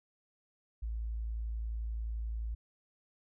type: tone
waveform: sine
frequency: 55.7 Hz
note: A1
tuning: 22 cents sharp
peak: -34 dBFS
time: 0.82-2.55 s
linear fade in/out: 10 ms
effects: none